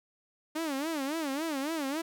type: tone with vibrato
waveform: sawtooth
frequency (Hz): 297.1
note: D4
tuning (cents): +20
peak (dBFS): -27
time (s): 0.55-2.02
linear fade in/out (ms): 10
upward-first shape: sine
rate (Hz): 3.6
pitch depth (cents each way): 190
effects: none